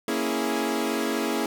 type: chord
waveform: sawtooth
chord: A# half-diminished seventh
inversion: none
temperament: equal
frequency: 233.1 / 277.2 / 329.6 / 415.3 Hz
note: A#3 / C#4 / E4 / G#4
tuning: 0 / 0 / 0 / 0 cents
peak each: -26 dBFS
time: 0.08-1.46 s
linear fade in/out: 2 ms
effects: none